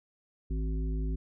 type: harmonic tone with a mistuned harmonic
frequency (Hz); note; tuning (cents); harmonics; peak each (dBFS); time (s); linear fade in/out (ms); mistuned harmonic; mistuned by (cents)
53.5; A1; -48; 1 / 3 / 5 / 7; -29 / -39 / -41 / -46; 0.5-1.16; 10; 5; -29
effects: none